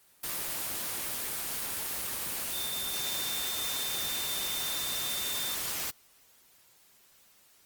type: tone in noise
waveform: sine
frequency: 3589 Hz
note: A7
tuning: 34 cents sharp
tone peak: -36 dBFS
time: 2.52-5.55 s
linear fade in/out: 10 ms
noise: white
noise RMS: -34 dBFS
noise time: 0.23-5.91 s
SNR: -5 dB
effects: white hiss -62 dBFS RMS until 7.65 s + Opus 24 kbps